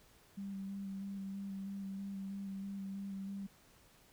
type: tone with vibrato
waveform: sine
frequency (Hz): 196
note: G3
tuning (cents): 0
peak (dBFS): -40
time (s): 0.37-3.47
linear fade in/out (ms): 10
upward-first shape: square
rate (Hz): 3.1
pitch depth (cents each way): 15
effects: pink hiss -65 dBFS RMS until 4.12 s